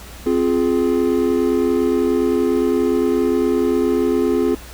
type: chord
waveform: triangle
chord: F minor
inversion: second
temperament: just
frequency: 261.9 / 349.2 / 419.1 Hz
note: C4 / F4 / Ab4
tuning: +2 / 0 / +16 cents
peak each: -17 dBFS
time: 0.26-4.55 s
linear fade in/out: 5 ms
effects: added 60 Hz sine -37 dBFS peak until 4.73 s + pink hiss -39 dBFS RMS until 4.73 s